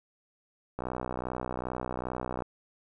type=click train; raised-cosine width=1 ms; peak=-19 dBFS; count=103; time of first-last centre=0.79-2.422 s; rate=62.5 Hz; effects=none